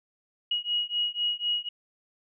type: beating tone pair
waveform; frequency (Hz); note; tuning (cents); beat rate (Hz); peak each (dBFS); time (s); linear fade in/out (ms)
sine; 2896 / 2900; F#7 / F#7; -38 / -35; 4; -29; 0.51-1.69; 5
effects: none